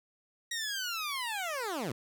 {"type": "linear sweep", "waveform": "15% pulse", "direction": "down", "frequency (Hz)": [1907, 103.83], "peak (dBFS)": -27, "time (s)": [0.51, 1.92], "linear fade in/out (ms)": 5, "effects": []}